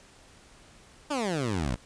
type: exponential sweep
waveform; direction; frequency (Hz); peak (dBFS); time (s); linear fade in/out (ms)
15% pulse; down; 309.2 to 55; -21; 1.1-1.76; 10
effects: pink hiss -55 dBFS RMS until 1.85 s + resampled to 22050 Hz